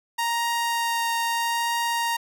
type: tone with vibrato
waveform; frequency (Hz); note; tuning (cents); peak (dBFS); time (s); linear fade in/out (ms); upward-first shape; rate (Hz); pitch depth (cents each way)
sawtooth; 932.3; A#5; 0; -19; 0.18-2.17; 10; triangle; 0.78; 9
effects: none